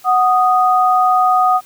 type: tone pair together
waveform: sine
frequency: 740 / 1240.6 Hz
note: F#5 / D#6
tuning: 0 / -5 cents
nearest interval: major sixth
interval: 895 cents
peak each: -12 / -13 dBFS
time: 0.04-1.61 s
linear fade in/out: 50 ms
effects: white hiss -45 dBFS RMS until 1.65 s